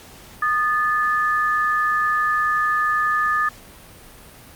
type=tone pair together; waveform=sine; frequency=1228.3 / 1740 Hz; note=D#6 / A6; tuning=-23 / -20 cents; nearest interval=tritone; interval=603 cents; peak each=-19 / -21 dBFS; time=0.42-3.49 s; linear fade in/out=5 ms; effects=pink hiss -44 dBFS RMS until 4.55 s + Opus 48 kbps